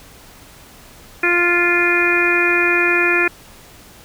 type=harmonic tone; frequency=349.2 Hz; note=F4; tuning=in tune; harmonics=1 / 2 / 3 / 4 / 5 / 6 / 7; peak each=-19 / -28 / -28 / -21 / -19 / -23 / -17 dBFS; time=1.23-3.28 s; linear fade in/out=5 ms; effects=pink hiss -43 dBFS RMS until 4.04 s